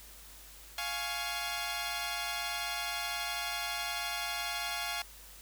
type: chord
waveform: 10% pulse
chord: Db major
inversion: first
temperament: equal with one note detuned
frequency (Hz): 698.5 / 834.5 / 1108.7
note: F5 / Ab5 / Db6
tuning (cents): 0 / +8 / 0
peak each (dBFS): -29 / -30 / -32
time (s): 0.78-5.02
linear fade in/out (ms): 2
effects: added 50 Hz sine -55 dBFS peak until 5.41 s + white hiss -53 dBFS RMS until 5.41 s